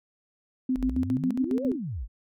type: tone with tremolo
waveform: sine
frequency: 257.5 Hz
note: C4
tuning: 28 cents flat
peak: -22 dBFS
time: 0.69-1.76 s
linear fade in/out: 5 ms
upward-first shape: square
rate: 7.3 Hz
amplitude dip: 70%
type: exponential two-way sweep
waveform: sine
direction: up then down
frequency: 36 to 587.3 to 42.82 Hz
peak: -30 dBFS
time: 0.75-2.08 s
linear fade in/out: 50 ms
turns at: 1.65 s
effects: none